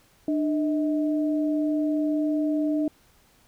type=tone pair together; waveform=sine; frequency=300.3 / 635 Hz; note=D4 / D#5; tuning=+39 / +35 cents; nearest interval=octave + minor second; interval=1296 cents; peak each=-22 / -31 dBFS; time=0.28-2.88 s; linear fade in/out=2 ms; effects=pink hiss -60 dBFS RMS until 3.47 s